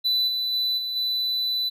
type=tone with level steps; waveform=triangle; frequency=3989 Hz; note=B7; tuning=17 cents sharp; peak=-18 / -22 / -20 / -25 / -21 dBFS; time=0.04-1.7 s; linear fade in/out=20 ms; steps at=0.27 / 0.52 / 0.77 / 0.95 s; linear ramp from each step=20 ms; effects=none